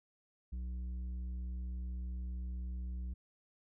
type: tone with tanh clipping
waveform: sine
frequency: 61.74 Hz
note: B1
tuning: in tune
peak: -39 dBFS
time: 0.52-3.14 s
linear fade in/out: 10 ms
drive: 7 dB
effects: none